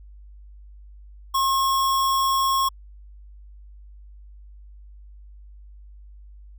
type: tone with sample-and-hold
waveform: sine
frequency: 1075 Hz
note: C6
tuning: 47 cents sharp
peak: -18 dBFS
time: 1.34-2.69 s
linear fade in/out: 10 ms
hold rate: 4410 Hz
effects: added 50 Hz sine -42 dBFS peak until 6.58 s